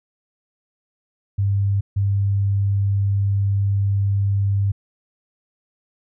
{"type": "tone bursts at uneven times", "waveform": "sine", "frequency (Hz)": 99.5, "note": "G2", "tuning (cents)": 26, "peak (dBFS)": -16, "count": 2, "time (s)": [[1.38, 1.81], [1.96, 4.72]], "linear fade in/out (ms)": 10, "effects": []}